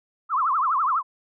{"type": "tone with vibrato", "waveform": "sine", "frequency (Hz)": 1168, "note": "D6", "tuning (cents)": -10, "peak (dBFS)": -19, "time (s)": [0.29, 1.03], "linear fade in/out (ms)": 50, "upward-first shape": "triangle", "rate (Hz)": 12, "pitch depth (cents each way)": 290, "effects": []}